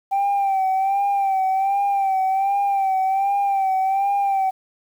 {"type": "tone with vibrato", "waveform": "sine", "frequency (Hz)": 781, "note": "G5", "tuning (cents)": -7, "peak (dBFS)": -15, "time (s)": [0.11, 4.51], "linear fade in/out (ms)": 20, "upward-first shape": "sine", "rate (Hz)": 1.3, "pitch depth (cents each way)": 49, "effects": ["tanh soft clip ceiling -15 dBFS", "8-bit"]}